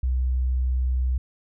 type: tone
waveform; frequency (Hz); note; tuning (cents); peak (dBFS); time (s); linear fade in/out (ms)
sine; 63.4; B1; +46; -20; 0.03-1.18; 5
effects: none